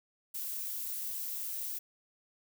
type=noise; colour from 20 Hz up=violet; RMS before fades=-38 dBFS; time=0.34-1.79 s; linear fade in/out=10 ms; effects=none